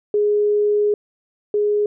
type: tone pair in turn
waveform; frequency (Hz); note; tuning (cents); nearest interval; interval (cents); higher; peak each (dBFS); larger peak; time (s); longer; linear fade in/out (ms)
sine; 415.9 / 415.9; G#4 / G#4; +2 / +2; unison; 0; neither; -14 / -15; first; 0.14-0.94 / 1.54-1.86; first; 2
effects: none